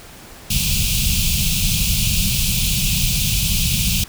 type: band-stop noise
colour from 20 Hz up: pink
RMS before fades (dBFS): -18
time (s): 0.5-4.04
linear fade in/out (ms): 5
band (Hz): 210 to 2400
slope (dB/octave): 96
effects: pink hiss -40 dBFS RMS until 4.08 s